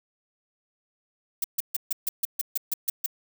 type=noise bursts; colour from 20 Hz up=violet; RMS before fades=-25 dBFS; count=11; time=1.42-3.062 s; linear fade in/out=5 ms; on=22 ms; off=140 ms; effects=none